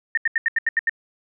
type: tone bursts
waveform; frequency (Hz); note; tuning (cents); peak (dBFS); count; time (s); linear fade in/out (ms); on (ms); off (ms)
sine; 1823; A#6; -39; -16; 8; 0.15-0.895; 2; 24; 79
effects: none